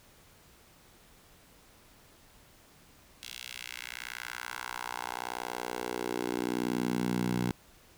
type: tone with high-pass filter sweep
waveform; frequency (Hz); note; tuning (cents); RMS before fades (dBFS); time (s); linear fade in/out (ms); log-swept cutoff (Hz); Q
10% pulse; 60.8; B1; -26; -35; 3.23-7.51; 0; 3300 to 140; 1.8
effects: pink hiss -59 dBFS RMS until 7.97 s